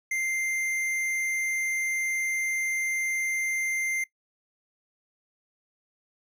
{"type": "tone with tanh clipping", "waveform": "triangle", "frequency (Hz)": 2093, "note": "C7", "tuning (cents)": 0, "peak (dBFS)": -28, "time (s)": [0.11, 4.04], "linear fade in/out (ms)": 5, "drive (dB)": 18, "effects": ["noise-tail reverb RT60 0.1 s tail -18 dB re dry"]}